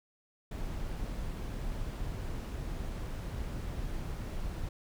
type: noise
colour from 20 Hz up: brown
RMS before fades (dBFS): -37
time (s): 0.51-4.69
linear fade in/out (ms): 5
effects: none